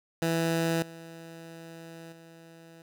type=tone with level steps; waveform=15% pulse; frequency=165.1 Hz; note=E3; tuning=3 cents sharp; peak=-19 / -37 / -43 dBFS; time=0.22-2.82 s; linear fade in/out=2 ms; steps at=0.82 / 2.12 s; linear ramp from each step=5 ms; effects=none